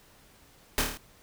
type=noise with echo; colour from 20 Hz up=pink; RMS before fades=-25 dBFS; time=0.78-0.81 s; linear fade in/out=0 ms; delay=27 ms; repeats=6; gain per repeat=-3 dB; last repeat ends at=0.972 s; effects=pink hiss -58 dBFS RMS until 1.22 s